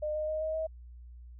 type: tone with pitch steps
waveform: sine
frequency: 607 / 614.4 / 621.9 / 629.5 / 637.2 Hz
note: D#5 / D#5 / D#5 / D#5 / D#5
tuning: -43 / -22 / -1 / +20 / +41 cents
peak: -30 dBFS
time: 0.02-0.67 s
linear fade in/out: 10 ms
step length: 130 ms
effects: added 60 Hz sine -46 dBFS peak until 1.39 s